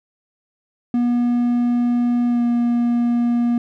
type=tone with pitch glide; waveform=triangle; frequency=241.3 to 238.4 Hz; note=B3 to A#3; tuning=-40 to +39 cents; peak=-13 dBFS; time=0.94-3.58 s; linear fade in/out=2 ms; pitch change=-21 cents; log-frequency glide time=2.28-2.42 s; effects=none